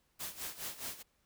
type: noise with tremolo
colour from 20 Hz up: white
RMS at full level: -40 dBFS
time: 0.19-1.03 s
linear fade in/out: 20 ms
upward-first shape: sine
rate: 4.8 Hz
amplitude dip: 80%
effects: pink hiss -75 dBFS RMS until 1.25 s